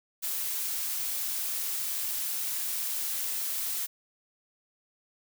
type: noise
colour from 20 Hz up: blue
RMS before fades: -32 dBFS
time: 0.22-3.87 s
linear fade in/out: 20 ms
effects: none